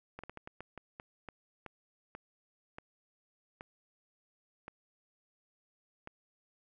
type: slowing click train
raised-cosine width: 0.5 ms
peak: -29 dBFS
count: 15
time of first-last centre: 0.19-6.074 s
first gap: 46 ms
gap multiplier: 1.3
effects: none